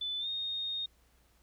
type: tone with pitch glide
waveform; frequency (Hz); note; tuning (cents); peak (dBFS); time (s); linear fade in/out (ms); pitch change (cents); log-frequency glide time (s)
sine; 3500 to 3700; A7 to A#7; -10 to -14; -33; 0.01-0.86; 5; +96; 0.19-0.28
effects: added 60 Hz sine -66 dBFS peak until 1.42 s + pink hiss -69 dBFS RMS until 1.42 s